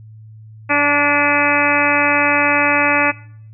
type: harmonic tone with a mistuned harmonic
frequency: 290 Hz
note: D4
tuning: 22 cents flat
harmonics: 1 / 2 / 3 / 4 / 5 / 6 / 7 / 8 / 9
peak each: -21 / -21 / -21 / -21 / -21 / -21 / -21 / -21 / -21 dBFS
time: 0.69-3.12 s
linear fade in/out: 20 ms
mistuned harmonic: 9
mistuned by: -31 cents
effects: noise-tail reverb RT60 0.6 s tail -20 dB re dry + added 109 Hz sine -36 dBFS peak until 3.53 s